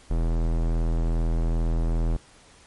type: tone with low-pass filter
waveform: square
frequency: 41.23 Hz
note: E1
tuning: 1 cent sharp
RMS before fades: -23 dBFS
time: 0.1-2.17 s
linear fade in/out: 10 ms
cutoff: 790 Hz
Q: 0.59
effects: pink hiss -53 dBFS RMS until 2.66 s + MP3 48 kbps